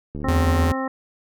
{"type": "click train", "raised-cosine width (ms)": 3, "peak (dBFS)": -19, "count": 43, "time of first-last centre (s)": [0.15, 0.718], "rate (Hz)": 73.9}
{"type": "harmonic tone", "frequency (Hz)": 264.1, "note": "C4", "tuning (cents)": 16, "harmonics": [1, 2, 3, 4, 5, 7], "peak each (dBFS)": [-26, -29, -31, -32, -33, -34], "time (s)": [0.24, 0.88], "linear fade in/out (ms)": 5}
{"type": "tone", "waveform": "square", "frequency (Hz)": 82.41, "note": "E2", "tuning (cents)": 0, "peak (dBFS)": -18, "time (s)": [0.28, 0.72], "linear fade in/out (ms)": 5}
{"effects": []}